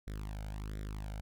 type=tone with flanger; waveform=sawtooth; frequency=51.91 Hz; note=G#1; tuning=in tune; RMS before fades=-41 dBFS; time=0.07-1.21 s; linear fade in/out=5 ms; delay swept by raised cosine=0.53 to 1.36 ms; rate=1.4 Hz; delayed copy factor=+0.8; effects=none